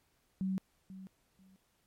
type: tone with echo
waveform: sine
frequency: 189.8 Hz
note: F#3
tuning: 44 cents sharp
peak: -31 dBFS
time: 0.41-0.58 s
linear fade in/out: 0 ms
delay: 490 ms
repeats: 2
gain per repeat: -14 dB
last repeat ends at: 1.56 s
effects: pink hiss -74 dBFS RMS until 1.86 s + MP3 64 kbps

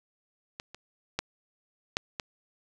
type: clicks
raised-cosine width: 0.2 ms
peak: -20 / -26 / -11 / -9 / -15 dBFS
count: 5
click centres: 0.599 / 0.746 / 1.19 / 1.969 / 2.198 s
effects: none

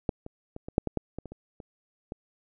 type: clicks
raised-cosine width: 2 ms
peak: -12 / -26 / -25 / -24 / -7 / -16 / -14 / -22 / -27 / -29 / -29 / -22 dBFS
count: 12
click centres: 0.092 / 0.264 / 0.564 / 0.685 / 0.781 / 0.873 / 0.973 / 1.186 / 1.257 / 1.32 / 1.602 / 2.121 s
effects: none

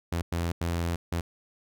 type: tone bursts at uneven times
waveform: sawtooth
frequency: 85 Hz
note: F2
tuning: 46 cents flat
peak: -23 dBFS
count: 4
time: 0.12-0.22 / 0.32-0.52 / 0.61-0.96 / 1.12-1.21 s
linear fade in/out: 5 ms
effects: none

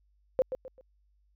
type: tone with echo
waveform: sine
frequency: 518 Hz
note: C5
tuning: 17 cents flat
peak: -20 dBFS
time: 0.39-0.42 s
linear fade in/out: 0 ms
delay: 130 ms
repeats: 3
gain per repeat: -10 dB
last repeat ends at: 0.81 s
effects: added 50 Hz sine -65 dBFS peak until 1.35 s

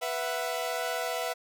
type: chord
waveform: sawtooth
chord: B suspended fourth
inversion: none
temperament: equal with one note detuned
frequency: 493.9 / 665 / 740 Hz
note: B4 / E5 / F#5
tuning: 0 / +15 / 0 cents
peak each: -31 / -29 / -32 dBFS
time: 0.01-1.34 s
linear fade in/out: 20 ms
effects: none

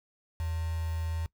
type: tone with quantisation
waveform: sine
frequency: 81.9 Hz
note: E2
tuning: 11 cents flat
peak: -30 dBFS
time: 0.4-1.26 s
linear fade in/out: 0 ms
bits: 7
effects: noise-tail reverb RT60 0.1 s tail -21 dB re dry

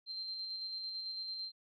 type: tone with tremolo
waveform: sine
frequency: 4144 Hz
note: C8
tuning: 17 cents flat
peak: -38 dBFS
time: 0.06-1.52 s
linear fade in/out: 50 ms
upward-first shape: square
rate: 9 Hz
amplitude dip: 25%
effects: none

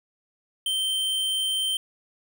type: tone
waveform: square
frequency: 3118 Hz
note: G7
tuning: 10 cents flat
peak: -24 dBFS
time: 0.66-1.77 s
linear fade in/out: 2 ms
effects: 11-bit

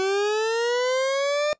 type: linear sweep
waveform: 40% pulse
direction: up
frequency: 376.9 to 604 Hz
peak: -20 dBFS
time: 0-1.53 s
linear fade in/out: 0 ms
effects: noise-tail reverb RT60 0.1 s tail -20 dB re dry + resampled to 16000 Hz

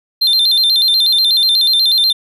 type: tone with vibrato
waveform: triangle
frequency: 3859 Hz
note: B7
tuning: 41 cents flat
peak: -8 dBFS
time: 0.21-2.13 s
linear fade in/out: 10 ms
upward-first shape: square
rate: 8.2 Hz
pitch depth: 130 cents each way
effects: none

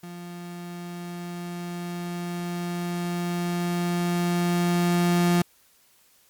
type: tone with level ramp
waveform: 35% pulse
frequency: 174.61 Hz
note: F3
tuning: in tune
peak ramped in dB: -35 to -16 dBFS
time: 0.03-5.42 s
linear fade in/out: 5 ms
effects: white hiss -60 dBFS RMS until 6.29 s + MP3 96 kbps

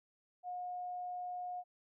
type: tone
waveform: sine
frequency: 720 Hz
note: F#5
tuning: 47 cents flat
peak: -39 dBFS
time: 0.43-1.64 s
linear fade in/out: 50 ms
effects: none

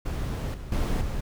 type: noise with level steps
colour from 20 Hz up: brown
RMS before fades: -29 / -38 / -25 / -30 dBFS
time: 0.05-1.21 s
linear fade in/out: 10 ms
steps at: 0.54 / 0.72 / 1.01 s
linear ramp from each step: 2 ms
effects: none

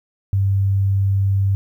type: tone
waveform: sine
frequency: 98 Hz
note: G2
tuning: in tune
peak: -14 dBFS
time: 0.33-1.55 s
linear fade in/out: 0 ms
effects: 9-bit

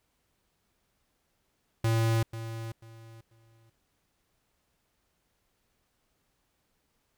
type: tone with echo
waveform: square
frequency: 113.3 Hz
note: A#2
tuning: 49 cents flat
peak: -24 dBFS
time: 1.84-2.23 s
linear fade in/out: 5 ms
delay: 490 ms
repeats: 3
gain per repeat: -12 dB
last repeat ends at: 3.7 s
effects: pink hiss -75 dBFS RMS until 7.17 s

